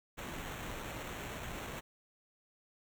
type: noise with sample-and-hold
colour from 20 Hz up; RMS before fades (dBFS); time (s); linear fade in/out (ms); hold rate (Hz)
pink; -43; 0.17-1.81; 20; 4900
effects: none